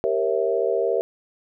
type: chord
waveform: sine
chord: G diminished seventh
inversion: none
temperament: equal with one note detuned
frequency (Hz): 392 / 466.2 / 543.6 / 659.3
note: G4 / Bb4 / Db5 / Fb5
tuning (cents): 0 / 0 / -34 / 0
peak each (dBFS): -25 / -23 / -26 / -26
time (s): 0.04-1.01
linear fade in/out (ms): 0
effects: none